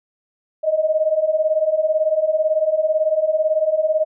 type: beating tone pair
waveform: sine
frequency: 612 / 630 Hz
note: D#5 / D#5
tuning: -29 / +21 cents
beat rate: 18 Hz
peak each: -20 / -17 dBFS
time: 0.63-4.05 s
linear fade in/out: 20 ms
effects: none